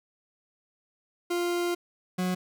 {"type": "tone pair in turn", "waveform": "40% pulse", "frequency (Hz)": [349.2, 182.65], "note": ["F4", "F#3"], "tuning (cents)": [0, -22], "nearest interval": "major seventh", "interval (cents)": 1122, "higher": "first", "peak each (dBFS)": -25, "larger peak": "neither", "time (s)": [[1.3, 1.75], [2.18, 2.35]], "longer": "first", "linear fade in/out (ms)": 10, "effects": []}